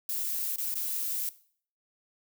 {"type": "noise with dropouts", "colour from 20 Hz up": "violet", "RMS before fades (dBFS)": -32, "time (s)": [0.09, 1.29], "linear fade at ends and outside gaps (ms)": 1, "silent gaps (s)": [[0.56, 0.583], [0.741, 0.755]], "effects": ["noise-tail reverb RT60 0.5 s tail -17 dB re dry"]}